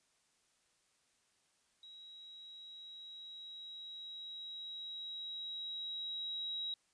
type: tone with level ramp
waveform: sine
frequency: 3845 Hz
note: B7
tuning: 47 cents flat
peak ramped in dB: -52 to -37 dBFS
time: 1.83-6.74 s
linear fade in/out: 2 ms
effects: white hiss -75 dBFS RMS until 6.93 s + resampled to 22050 Hz